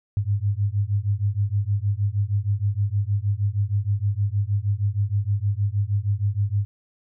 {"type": "beating tone pair", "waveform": "sine", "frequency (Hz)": [98.6, 105], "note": ["G2", "G#2"], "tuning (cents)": [11, 19], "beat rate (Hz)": 6.4, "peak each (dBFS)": -23, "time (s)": [0.17, 6.65], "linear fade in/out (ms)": 0, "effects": []}